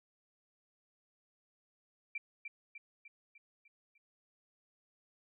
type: tone with echo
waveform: sine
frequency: 2349 Hz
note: D7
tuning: in tune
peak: -36 dBFS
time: 2.15-2.18 s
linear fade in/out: 5 ms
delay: 300 ms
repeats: 6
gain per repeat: -5 dB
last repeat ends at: 3.98 s
effects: none